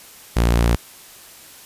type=tone; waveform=sawtooth; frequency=58.27 Hz; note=A#1; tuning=in tune; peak=-10 dBFS; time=0.36-0.76 s; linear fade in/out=10 ms; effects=white hiss -43 dBFS RMS until 1.65 s + resampled to 32000 Hz